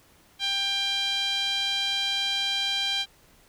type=tone with band-pass filter; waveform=sawtooth; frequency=793 Hz; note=G5; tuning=20 cents sharp; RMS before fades=-27 dBFS; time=0.39-3.06 s; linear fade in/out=50 ms; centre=3500 Hz; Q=5.4; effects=pink hiss -58 dBFS RMS until 3.48 s